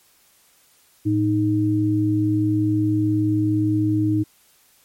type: tone pair together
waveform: sine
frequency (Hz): 110 / 310.8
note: A2 / D#4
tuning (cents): 0 / -2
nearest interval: octave + tritone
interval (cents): 1798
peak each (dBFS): -21 / -18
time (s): 1.05-4.24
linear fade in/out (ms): 20
effects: white hiss -57 dBFS RMS until 4.84 s + MP3 64 kbps